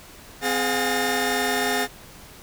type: tone cluster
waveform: sawtooth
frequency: 257.1 / 417.8 / 712 / 813 / 1817 Hz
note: C4 / G#4 / F5 / G#5 / A#6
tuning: -30 / +10 / +33 / -37 / -45 cents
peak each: -25 / -23 / -23 / -30 / -23 dBFS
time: 0.41-1.88 s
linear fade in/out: 50 ms
effects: pink hiss -45 dBFS RMS until 2.42 s